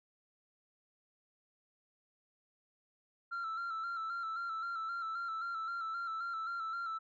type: tone with vibrato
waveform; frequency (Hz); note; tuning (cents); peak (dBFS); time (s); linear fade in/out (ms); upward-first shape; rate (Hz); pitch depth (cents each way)
sine; 1350; E6; +41; -34; 3.31-6.99; 20; square; 3.8; 40
effects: tanh soft clip ceiling -35 dBFS